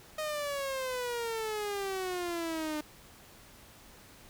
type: exponential sweep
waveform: sawtooth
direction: down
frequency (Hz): 624 to 300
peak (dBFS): -29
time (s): 0.18-2.81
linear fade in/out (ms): 5
effects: pink hiss -55 dBFS RMS until 4.29 s